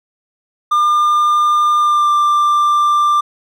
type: tone with pitch glide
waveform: triangle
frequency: 1202 to 1184.8 Hz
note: D6 to D6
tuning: +40 to +15 cents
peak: -8 dBFS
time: 0.71-3.21 s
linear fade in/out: 10 ms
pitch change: -25 cents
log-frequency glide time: 1.79-2.11 s
effects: none